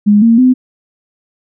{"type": "tone with pitch steps", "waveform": "sine", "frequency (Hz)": [206.9, 229.6, 254.7], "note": ["G#3", "A#3", "C4"], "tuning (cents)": [-6, -26, -46], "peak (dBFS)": -4, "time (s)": [0.06, 0.54], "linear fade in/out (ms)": 20, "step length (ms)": 160, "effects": []}